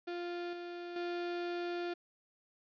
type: tone with level steps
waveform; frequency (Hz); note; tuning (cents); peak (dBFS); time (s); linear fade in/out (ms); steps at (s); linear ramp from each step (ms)
35% pulse; 349.2; F4; 0; -36 / -40 / -34; 0.07-1.94; 10; 0.53 / 0.96; 2
effects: resampled to 11025 Hz